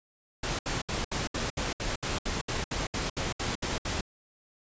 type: noise bursts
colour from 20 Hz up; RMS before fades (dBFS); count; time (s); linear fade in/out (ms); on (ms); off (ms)
pink; -31; 16; 0.43-4.01; 5; 160; 68
effects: resampled to 16000 Hz